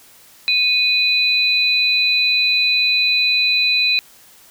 sine tone pair together, 2489 / 3991 Hz, D#7 / B7, 0 / +17 cents, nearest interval minor sixth, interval 817 cents, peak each -16 dBFS, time 0.48-3.99 s, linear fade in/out 0 ms, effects white hiss -47 dBFS RMS until 4.5 s

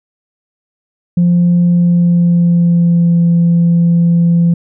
sine tone with pitch glide, 174.61 to 170.33 Hz, F3 to F3, 0 to -43 cents, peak -5 dBFS, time 1.17-4.54 s, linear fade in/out 5 ms, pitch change -43 cents, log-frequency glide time 1.63-3.21 s, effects tanh soft clip ceiling -4 dBFS

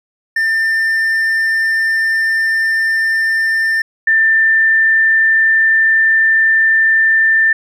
triangle / sine tone pair in turn, 1794 / 1786 Hz, A6 / A6, +33 / +25 cents, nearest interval unison, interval 8 cents, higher first, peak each -10 / -8 dBFS, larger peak second, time 0.36-3.82 / 4.07-7.53 s, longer neither, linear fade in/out 5 ms, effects none

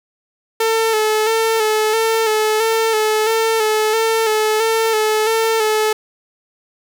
sawtooth tone with vibrato, 440 Hz, A4, in tune, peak -10 dBFS, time 0.6-5.93 s, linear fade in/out 5 ms, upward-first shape square, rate 1.5 Hz, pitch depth 34 cents each way, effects none

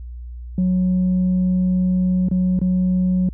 sine tone with dropouts, 183.4 Hz, F#3, 15 cents flat, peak -13 dBFS, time 0.58-3.29 s, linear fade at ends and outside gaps 2 ms, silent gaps 2.286-2.313 / 2.591-2.615 s, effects tanh soft clip ceiling -13 dBFS + added 60 Hz sine -30 dBFS peak until 3.33 s

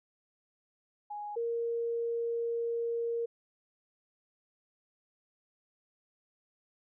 sine tone pair in turn, 830.6 / 466.2 Hz, G#5 / A#4, 0 / 0 cents, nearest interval minor seventh, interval 1000 cents, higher first, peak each -37 / -30 dBFS, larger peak second, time 1.1-1.36 / 1.36-3.26 s, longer second, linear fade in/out 10 ms, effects none

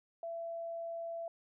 sine tone, 670 Hz, E5, 28 cents sharp, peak -38 dBFS, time 0.23-1.28 s, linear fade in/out 2 ms, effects none

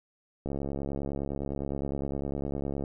click train, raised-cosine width 2 ms, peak -20 dBFS, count 167, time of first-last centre 0.46-2.838 s, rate 69.8 Hz, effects none

